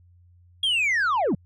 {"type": "linear sweep", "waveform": "sine", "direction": "down", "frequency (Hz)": [3322, 138.59], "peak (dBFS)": -17, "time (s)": [0.63, 1.35], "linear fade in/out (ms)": 5, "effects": ["tanh soft clip ceiling -19 dBFS", "added 88 Hz sine -52 dBFS peak until 1.45 s"]}